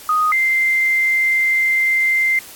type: tone pair in turn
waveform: sine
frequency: 1244.5 / 2087 Hz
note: D#6 / C7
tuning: 0 / -5 cents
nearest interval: major sixth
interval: 895 cents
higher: second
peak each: -13 dBFS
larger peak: neither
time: 0.09-0.32 / 0.32-2.39 s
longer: second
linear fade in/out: 2 ms
effects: white hiss -38 dBFS RMS until 2.55 s + AAC 64 kbps